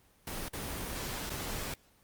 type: noise with dropouts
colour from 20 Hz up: pink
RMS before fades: -38 dBFS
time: 0.27-1.74 s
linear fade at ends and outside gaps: 2 ms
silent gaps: 0.484-0.533 / 1.296-1.302 s
effects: pink hiss -65 dBFS RMS until 2.03 s + Opus 24 kbps